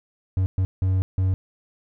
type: tone bursts at uneven times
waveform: triangle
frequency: 93.9 Hz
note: F#2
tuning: 26 cents sharp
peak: -16 dBFS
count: 4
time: 0.37-0.46 / 0.58-0.65 / 0.82-1.02 / 1.18-1.34 s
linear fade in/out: 0 ms
effects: none